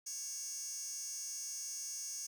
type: tone with high-pass filter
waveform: 15% pulse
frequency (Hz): 554.4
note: C#5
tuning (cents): 0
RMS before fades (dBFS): -43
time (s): 0.06-2.27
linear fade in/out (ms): 10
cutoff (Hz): 6600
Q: 7.9
effects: none